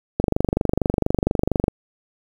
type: click train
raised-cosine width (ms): 2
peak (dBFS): -4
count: 37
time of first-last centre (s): 0.2-1.681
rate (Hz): 24.3
effects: 7-bit